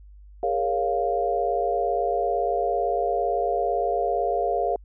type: chord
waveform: sine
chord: Bb minor seventh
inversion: third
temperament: equal with one note detuned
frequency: 408.4 / 466.2 / 554.4 / 698.5 Hz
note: Ab4 / Bb4 / Db5 / F5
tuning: -29 / 0 / 0 / 0 cents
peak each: -28 / -28 / -29 / -24 dBFS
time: 0.43-4.76 s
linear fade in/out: 2 ms
effects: added 50 Hz sine -44 dBFS peak until 4.84 s